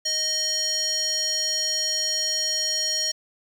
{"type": "tone with band-pass filter", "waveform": "square", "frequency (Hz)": 622.3, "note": "D#5", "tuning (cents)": 0, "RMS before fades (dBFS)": -25, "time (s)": [0.05, 3.12], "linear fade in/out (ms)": 10, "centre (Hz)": 5200, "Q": 8.1, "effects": ["8-bit"]}